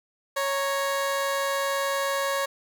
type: tone pair together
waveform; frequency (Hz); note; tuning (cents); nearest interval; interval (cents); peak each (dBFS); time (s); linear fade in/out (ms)
20% pulse; 553.1 / 932.3; C#5 / A#5; -4 / 0; major sixth; 904; -20 / -29; 0.36-2.46; 10
effects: none